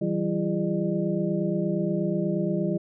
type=tone cluster; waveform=sine; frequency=163.3 / 191.7 / 338.8 / 408.3 / 603 Hz; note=E3 / G3 / E4 / G#4 / D5; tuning=-16 / -38 / +48 / -29 / +46 cents; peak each=-29 / -27 / -29 / -34 / -32 dBFS; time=0.01-2.78 s; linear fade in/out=10 ms; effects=none